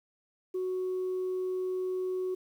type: tone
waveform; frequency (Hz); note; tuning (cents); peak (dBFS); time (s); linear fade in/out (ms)
sine; 370; F#4; 0; -28; 0.54-2.35; 10
effects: tanh soft clip ceiling -27 dBFS + 10-bit